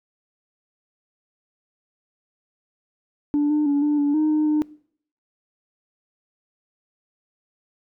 sine tone with pitch steps, 292.4 / 300.3 / 285.6 / 295.8 / 288.2 / 308 / 305.7 / 303 Hz, D4 / D4 / D4 / D4 / D4 / D#4 / D#4 / D#4, -7 / +39 / -48 / +13 / -33 / -17 / -30 / -46 cents, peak -15 dBFS, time 3.34-4.62 s, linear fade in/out 0 ms, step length 160 ms, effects noise-tail reverb RT60 0.6 s tail -23 dB re dry + tanh soft clip ceiling -15 dBFS

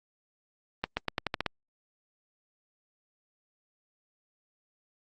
accelerating click train, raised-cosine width 0.3 ms, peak -12 dBFS, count 8, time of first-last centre 0.84-1.463 s, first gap 130 ms, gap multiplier 0.87, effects Opus 32 kbps

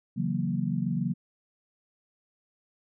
sine chord, F# dominant seventh, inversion second, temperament equal with one note detuned, 138.59 / 164.05 / 185 / 233.1 Hz, C#3 / E3 / F#3 / A#3, 0 / -8 / 0 / 0 cents, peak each -32 / -32 / -30 / -32 dBFS, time 0.16-1.14 s, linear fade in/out 20 ms, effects none

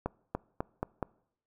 accelerating click train, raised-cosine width 1 ms, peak -17 dBFS, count 5, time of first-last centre 0.06-1.027 s, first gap 290 ms, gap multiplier 0.88, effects noise-tail reverb RT60 0.7 s tail -24 dB re dry

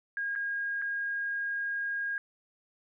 sine tone with dropouts, 1628 Hz, G#6, 35 cents flat, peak -30 dBFS, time 0.17-2.18 s, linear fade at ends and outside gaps 1 ms, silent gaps 0.353-0.359 / 0.817-0.821 s, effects none

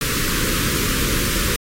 pink band-stop noise, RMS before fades -21 dBFS, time 0.01-1.56 s, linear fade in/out 2 ms, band 510 to 1100 Hz, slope 48 dB/octave, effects AAC 48 kbps

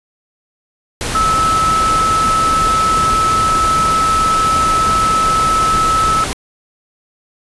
sine tone in noise, 1303 Hz, E6, 20 cents flat, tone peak -11 dBFS, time 1.15-6.24 s, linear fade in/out 0 ms, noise pink, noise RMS -20 dBFS, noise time 1.01-6.33 s, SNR +6 dB, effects resampled to 24000 Hz

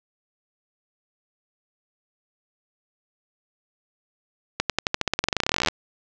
accelerating click train, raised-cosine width 0.2 ms, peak -3 dBFS, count 28, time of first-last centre 4.6-5.685 s, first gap 97 ms, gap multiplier 0.92, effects low-pass 7000 Hz 12 dB/octave + 7-bit

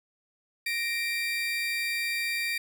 35% pulse tone pair together, 1864.7 / 2352 Hz, A#6 / D7, 0 / +2 cents, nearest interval major third, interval 402 cents, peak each -32 / -27 dBFS, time 0.66-2.58 s, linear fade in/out 5 ms, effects none

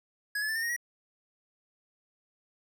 square tone with pitch steps, 1673 / 1719 / 1766.3 / 1815 / 1864.9 / 1916.2 Hz, G#6 / A6 / A6 / A#6 / A#6 / A#6, +12 / -41 / +6 / -47 / 0 / +47 cents, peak -30 dBFS, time 0.35-0.764 s, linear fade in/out 5 ms, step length 69 ms, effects none

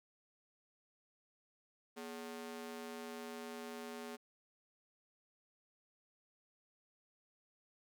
sawtooth ring-modulated tone, 329.6 Hz, E4, in tune, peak -38 dBFS, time 1.96-4.17 s, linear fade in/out 20 ms, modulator 89.8 Hz, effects none

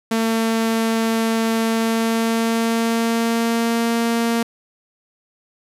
sawtooth tone with pitch glide, 225.6 to 231.7 Hz, A3 to A#3, +44 to -10 cents, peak -13 dBFS, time 0.11-4.43 s, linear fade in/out 5 ms, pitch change +46 cents, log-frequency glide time 1.65-3.92 s, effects resampled to 32000 Hz + 9-bit

